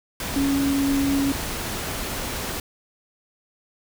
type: tone in noise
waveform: sine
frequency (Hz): 277.2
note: C#4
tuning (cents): 0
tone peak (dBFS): -19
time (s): 0.36-1.32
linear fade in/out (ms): 2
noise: pink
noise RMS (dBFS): -29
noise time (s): 0.2-2.6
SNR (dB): +7
effects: none